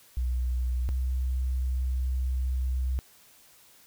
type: tone pair in turn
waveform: sine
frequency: 62 / 63.96 Hz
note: B1 / C2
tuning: +7 / -39 cents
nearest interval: minor second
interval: 54 cents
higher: second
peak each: -25 / -25 dBFS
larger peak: neither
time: 0.17-0.89 / 0.89-2.99 s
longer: second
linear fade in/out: 0 ms
effects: white hiss -57 dBFS RMS until 3.86 s